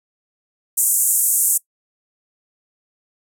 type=band-pass noise; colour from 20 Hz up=pink; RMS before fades=-17 dBFS; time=0.77-1.58 s; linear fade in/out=10 ms; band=7400 to 14000 Hz; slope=48 dB/octave; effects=noise-tail reverb RT60 0.1 s tail -21 dB re dry